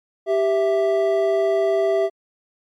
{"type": "tone pair together", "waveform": "triangle", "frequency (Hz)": [392, 659.3], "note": ["G4", "E5"], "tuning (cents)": [0, 0], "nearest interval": "major sixth", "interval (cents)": 900, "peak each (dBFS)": -17, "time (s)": [0.26, 2.1], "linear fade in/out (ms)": 50, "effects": ["MP3 96 kbps"]}